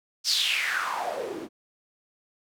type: noise with band-pass filter sweep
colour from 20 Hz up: white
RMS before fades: -28 dBFS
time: 0.24-1.49 s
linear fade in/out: 50 ms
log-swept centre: 5300 to 260 Hz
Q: 5.2
effects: none